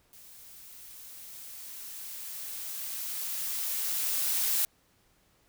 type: noise with level ramp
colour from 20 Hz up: blue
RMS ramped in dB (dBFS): -52 to -27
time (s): 0.13-4.65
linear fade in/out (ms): 0
effects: pink hiss -67 dBFS RMS until 5.48 s